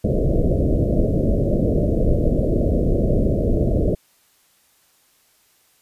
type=low-pass noise; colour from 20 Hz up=pink; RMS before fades=-18 dBFS; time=0.04-3.95 s; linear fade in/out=5 ms; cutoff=640 Hz; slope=96 dB/octave; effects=white hiss -59 dBFS RMS until 5.81 s + resampled to 32000 Hz